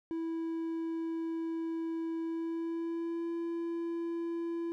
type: tone with pitch glide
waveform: triangle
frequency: 328.4 to 336.7 Hz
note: E4 to E4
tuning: -6 to +37 cents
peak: -31 dBFS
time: 0.11-4.72 s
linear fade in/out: 0 ms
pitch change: +43 cents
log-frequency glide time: 2.22-3.3 s
effects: none